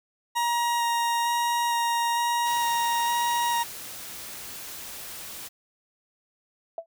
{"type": "tone with vibrato", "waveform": "40% pulse", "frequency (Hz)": 943, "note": "A#5", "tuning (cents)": 20, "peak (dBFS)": -22, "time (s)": [0.35, 3.64], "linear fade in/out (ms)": 20, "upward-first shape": "square", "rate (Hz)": 1.1, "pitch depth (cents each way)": 8}
{"type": "noise", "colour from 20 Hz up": "white", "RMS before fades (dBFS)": -39, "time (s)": [2.45, 5.49], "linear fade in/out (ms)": 20}
{"type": "tone with exponential decay", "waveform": "sine", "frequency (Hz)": 664, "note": "E5", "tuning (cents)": 12, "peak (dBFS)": -26, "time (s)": [6.78, 6.86], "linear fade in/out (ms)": 2, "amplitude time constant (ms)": 17}
{"effects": []}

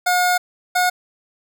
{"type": "tone pair in turn", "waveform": "25% pulse", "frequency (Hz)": [720, 723.7], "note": ["F#5", "F#5"], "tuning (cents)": [-47, -39], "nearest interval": "unison", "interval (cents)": 8, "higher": "second", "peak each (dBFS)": -11, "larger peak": "neither", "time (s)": [[0.06, 0.38], [0.75, 0.9]], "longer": "first", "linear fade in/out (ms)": 10, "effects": []}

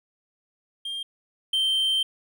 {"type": "tone pair in turn", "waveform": "triangle", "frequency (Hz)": [3201, 3128], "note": ["G7", "G7"], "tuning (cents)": [36, -4], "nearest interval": "unison", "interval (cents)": 40, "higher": "first", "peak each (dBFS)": [-28, -19], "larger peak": "second", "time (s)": [[0.85, 1.03], [1.53, 2.03]], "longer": "second", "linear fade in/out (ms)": 5, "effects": []}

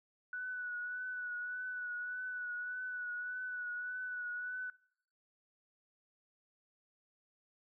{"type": "tone with vibrato", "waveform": "sine", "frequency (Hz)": 1480, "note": "F#6", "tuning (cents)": 0, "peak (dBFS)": -38, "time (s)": [0.33, 4.7], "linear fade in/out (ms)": 2, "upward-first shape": "triangle", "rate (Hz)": 1.7, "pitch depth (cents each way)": 33, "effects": ["noise-tail reverb RT60 0.7 s tail -24 dB re dry"]}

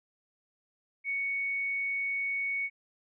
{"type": "tone", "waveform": "sine", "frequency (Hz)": 2225, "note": "C#7", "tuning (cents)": 6, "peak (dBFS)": -29, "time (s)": [1.04, 2.7], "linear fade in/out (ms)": 50, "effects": []}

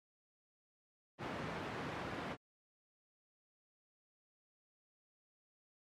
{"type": "band-pass noise", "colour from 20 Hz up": "pink", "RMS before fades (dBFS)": -43, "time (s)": [1.18, 2.37], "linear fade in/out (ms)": 50, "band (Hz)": [130, 2100], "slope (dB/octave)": 12, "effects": ["MP3 64 kbps"]}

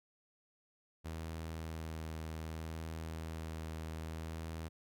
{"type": "tone with vibrato", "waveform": "sawtooth", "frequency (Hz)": 80.3, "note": "E2", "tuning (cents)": -45, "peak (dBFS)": -37, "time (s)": [1.04, 4.69], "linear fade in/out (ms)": 20, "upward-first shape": "sine", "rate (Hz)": 0.64, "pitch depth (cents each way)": 12, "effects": []}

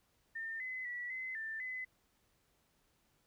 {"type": "tone with pitch steps", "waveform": "sine", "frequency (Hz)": [1808, 2030, 1947, 2044, 1780, 2022], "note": ["A6", "B6", "B6", "C7", "A6", "B6"], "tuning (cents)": [47, 47, -25, -41, 20, 40], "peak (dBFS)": -39, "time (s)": [0.35, 1.85], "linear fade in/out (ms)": 10, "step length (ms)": 250, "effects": ["pink hiss -75 dBFS RMS until 3.26 s"]}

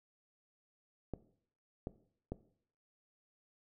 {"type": "clicks", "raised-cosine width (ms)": 2, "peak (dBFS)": -25, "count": 3, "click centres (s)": [1.137, 1.871, 2.32], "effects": ["noise-tail reverb RT60 0.6 s tail -17 dB re dry"]}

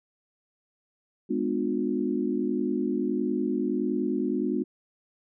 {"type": "chord", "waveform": "sine", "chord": "G# diminished seventh", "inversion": "none", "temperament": "just", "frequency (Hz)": [207.7, 249.2, 299, 358.8], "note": ["G#3", "B3", "D4", "F4"], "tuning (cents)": [0, 16, 31, 47], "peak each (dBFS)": [-31, -29, -30, -30], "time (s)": [1.29, 4.64], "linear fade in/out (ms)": 20, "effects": []}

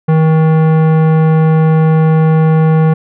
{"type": "tone with tanh clipping", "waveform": "sine", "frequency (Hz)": 158.7, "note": "D#3", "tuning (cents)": 35, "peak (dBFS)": -8, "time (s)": [0.08, 2.94], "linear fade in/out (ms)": 10, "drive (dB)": 17, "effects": []}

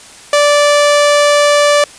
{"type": "tone", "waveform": "sawtooth", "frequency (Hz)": 584, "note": "D5", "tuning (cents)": -10, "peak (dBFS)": -3, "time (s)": [0.33, 1.84], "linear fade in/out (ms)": 2, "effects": ["white hiss -36 dBFS RMS until 1.98 s", "resampled to 22050 Hz"]}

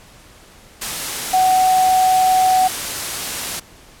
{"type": "tone in noise", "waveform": "sine", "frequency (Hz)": 747, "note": "F#5", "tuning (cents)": 16, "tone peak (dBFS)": -11, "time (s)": [1.33, 2.68], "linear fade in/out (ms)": 10, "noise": "white", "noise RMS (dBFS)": -24, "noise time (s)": [0.81, 3.6], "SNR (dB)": 10, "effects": ["pink hiss -45 dBFS RMS until 4 s", "low-pass 12000 Hz 12 dB/octave"]}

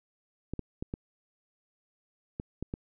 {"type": "clicks", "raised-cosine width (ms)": 3, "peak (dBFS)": -21, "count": 7, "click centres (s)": [0.536, 0.593, 0.825, 0.939, 2.399, 2.626, 2.739], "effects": []}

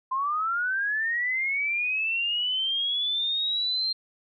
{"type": "linear sweep", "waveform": "sine", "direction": "up", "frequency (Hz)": [1029, 4185], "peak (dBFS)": -24, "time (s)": [0.11, 3.93], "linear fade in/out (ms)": 10, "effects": []}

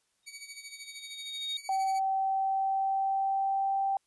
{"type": "tone with exponential growth", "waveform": "sine", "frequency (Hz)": 3729, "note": "A#7", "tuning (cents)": 0, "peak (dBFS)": -30, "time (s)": [0.23, 1.57], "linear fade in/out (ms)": 2, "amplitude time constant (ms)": 290}
{"type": "tone with tremolo", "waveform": "15% pulse", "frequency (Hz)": 2266, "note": "C#7", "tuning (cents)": 37, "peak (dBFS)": -34, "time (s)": [0.26, 2], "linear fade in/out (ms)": 20, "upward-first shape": "sine", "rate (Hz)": 13, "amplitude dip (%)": 70}
{"type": "tone with pitch glide", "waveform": "sine", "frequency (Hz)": [770, 782.1], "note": ["G5", "G5"], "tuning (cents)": [-31, -4], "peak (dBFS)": -26, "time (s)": [1.69, 3.97], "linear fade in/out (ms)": 2, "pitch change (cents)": 27, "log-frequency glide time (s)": [1.92, 3.77]}
{"effects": ["white hiss -75 dBFS RMS until 4.06 s", "resampled to 24000 Hz"]}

